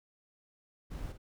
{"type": "noise with echo", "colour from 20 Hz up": "brown", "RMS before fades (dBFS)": -40, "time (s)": [0.9, 1.13], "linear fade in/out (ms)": 20, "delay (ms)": 50, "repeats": 1, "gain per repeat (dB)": -9, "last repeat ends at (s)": 1.18, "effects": []}